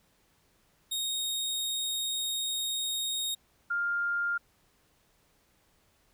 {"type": "tone pair in turn", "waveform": ["sawtooth", "sine"], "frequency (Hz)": [3729, 1402.1], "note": ["A#7", "F6"], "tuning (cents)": [0, 6], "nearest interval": "octave + perfect fourth", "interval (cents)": 1694, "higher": "first", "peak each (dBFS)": -27, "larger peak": "neither", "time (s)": [[0.91, 3.35], [3.7, 4.38]], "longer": "first", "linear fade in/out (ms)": 10, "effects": ["pink hiss -68 dBFS RMS until 6.13 s"]}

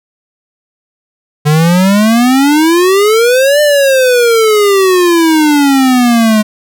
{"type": "exponential two-way sweep", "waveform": "square", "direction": "up then down", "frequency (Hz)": [146.83, 600, 210.8], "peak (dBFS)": -6, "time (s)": [1.45, 6.43], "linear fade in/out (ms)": 20, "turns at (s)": 3.61, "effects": []}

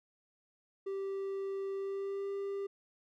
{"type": "tone with pitch glide", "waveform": "triangle", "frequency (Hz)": [390.6, 396.7], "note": ["G4", "G4"], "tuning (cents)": [-6, 21], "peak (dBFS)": -33, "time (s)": [0.86, 2.67], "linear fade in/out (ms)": 10, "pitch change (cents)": 27, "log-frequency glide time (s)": [1.74, 2.3], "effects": []}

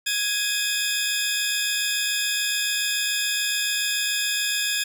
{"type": "tone cluster", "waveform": "20% pulse", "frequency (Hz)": [1655, 2516, 3567], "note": ["G#6", "D#7", "A7"], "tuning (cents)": [-6, 19, 23], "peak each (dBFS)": -22, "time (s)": [0.06, 4.84], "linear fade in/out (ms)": 10, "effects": []}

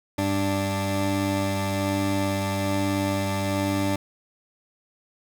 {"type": "tone pair together", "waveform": "20% pulse", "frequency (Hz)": [98.29, 293.7], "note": ["G2", "D4"], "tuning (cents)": [5, 0], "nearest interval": "octave + perfect fifth", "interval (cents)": 1895, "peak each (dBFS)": -21, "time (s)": [0.18, 3.96], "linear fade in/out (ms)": 5, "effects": []}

